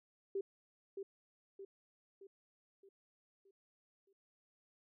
sine tone with echo, 392 Hz, G4, in tune, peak -35 dBFS, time 0.35-0.41 s, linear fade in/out 5 ms, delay 620 ms, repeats 6, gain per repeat -6 dB, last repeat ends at 4.13 s, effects none

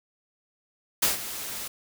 white noise with ADSR envelope, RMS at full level -21 dBFS, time 1.02-1.68 s, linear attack 10 ms, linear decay 140 ms, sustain -14 dB, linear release 7 ms, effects none

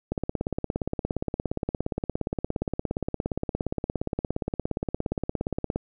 click train, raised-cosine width 2 ms, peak -13 dBFS, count 98, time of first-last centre 0.12-5.76 s, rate 17.2 Hz, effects none

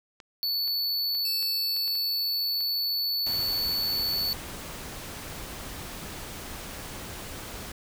clicks, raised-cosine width 0.2 ms, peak -28 dBFS, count 8, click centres 0.202 / 0.677 / 1.151 / 1.427 / 1.766 / 1.878 / 1.954 / 2.607 s
square tone, 4457 Hz, C#8, 9 cents sharp, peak -26 dBFS, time 0.43-4.33 s, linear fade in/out 0 ms
5% pulse tone with exponential decay, 2637 Hz, E7, in tune, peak -26 dBFS, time 1.25-4.01 s, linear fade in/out 2 ms, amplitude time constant 600 ms
pink noise, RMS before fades -39 dBFS, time 3.26-7.72 s, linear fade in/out 5 ms
effects none

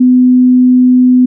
sine tone, 251.7 Hz, B3, 33 cents sharp, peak -3 dBFS, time 0-1.26 s, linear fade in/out 10 ms, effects none

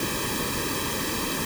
pink noise with comb filter, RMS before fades -28 dBFS, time 0-1.45 s, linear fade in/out 2 ms, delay 1.4 ms, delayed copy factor -0.85, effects none

